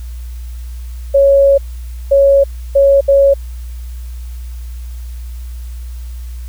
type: tone bursts at uneven times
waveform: sine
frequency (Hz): 554.4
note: C#5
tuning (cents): 0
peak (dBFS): -5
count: 4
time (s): 1.14-1.58 / 2.11-2.44 / 2.75-3.01 / 3.08-3.34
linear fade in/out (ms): 10
effects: added 60 Hz sine -23 dBFS peak until 6.48 s + white hiss -45 dBFS RMS until 6.48 s